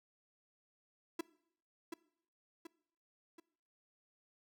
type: tone with echo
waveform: 45% pulse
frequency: 332.4 Hz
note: E4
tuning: 15 cents sharp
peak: -35 dBFS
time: 1.19-1.21 s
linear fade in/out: 5 ms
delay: 730 ms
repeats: 3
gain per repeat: -6 dB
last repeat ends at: 3.4 s
effects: noise-tail reverb RT60 0.7 s tail -21 dB re dry